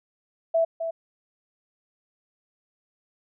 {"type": "tone with echo", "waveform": "sine", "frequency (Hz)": 659.3, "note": "E5", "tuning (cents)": 0, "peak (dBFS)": -18, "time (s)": [0.54, 0.65], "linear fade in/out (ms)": 10, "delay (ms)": 260, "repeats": 1, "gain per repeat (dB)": -8, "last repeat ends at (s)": 0.91, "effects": []}